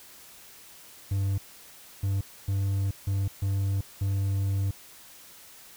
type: tone bursts at uneven times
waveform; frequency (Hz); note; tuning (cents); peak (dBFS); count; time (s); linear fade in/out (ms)
triangle; 98.1; G2; +2; -22; 6; 1.11-1.38 / 2.03-2.21 / 2.48-2.91 / 3.07-3.28 / 3.42-3.81 / 4.01-4.71; 5
effects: white hiss -50 dBFS RMS until 5.76 s